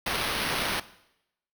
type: noise with sample-and-hold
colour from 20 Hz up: white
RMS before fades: -29 dBFS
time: 0.06-0.8 s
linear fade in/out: 5 ms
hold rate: 7350 Hz
effects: noise-tail reverb RT60 0.8 s tail -17 dB re dry